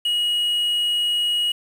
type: tone with quantisation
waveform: triangle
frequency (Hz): 2900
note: F#7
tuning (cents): -35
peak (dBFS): -17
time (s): 0.05-1.52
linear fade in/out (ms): 5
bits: 7
effects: none